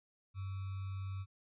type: tone with sample-and-hold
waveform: sine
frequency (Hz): 96.1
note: G2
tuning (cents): -34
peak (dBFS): -38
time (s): 0.34-1.26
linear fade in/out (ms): 50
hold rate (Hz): 1225
effects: resampled to 8000 Hz